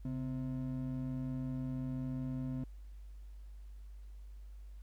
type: ring-modulated tone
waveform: triangle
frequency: 196 Hz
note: G3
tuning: in tune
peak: -31 dBFS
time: 0.05-2.64 s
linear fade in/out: 2 ms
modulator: 60.5 Hz
effects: added 50 Hz sine -47 dBFS peak until 4.82 s + pink hiss -73 dBFS RMS until 4.82 s